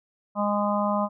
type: harmonic tone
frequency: 205.8 Hz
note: G#3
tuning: 16 cents flat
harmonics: 1 / 3 / 4 / 5 / 6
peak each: -26 / -27 / -31 / -28 / -32 dBFS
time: 0.35-1.09 s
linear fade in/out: 50 ms
effects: none